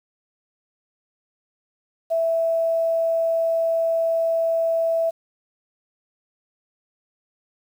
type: tone with quantisation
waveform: sine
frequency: 659.3 Hz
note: E5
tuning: in tune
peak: -18 dBFS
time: 2.1-5.11 s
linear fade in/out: 20 ms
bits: 8
effects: none